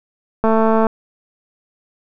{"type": "click train", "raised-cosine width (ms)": 1, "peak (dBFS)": -3, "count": 96, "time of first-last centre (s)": [0.44, 0.868], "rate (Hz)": 222, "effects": []}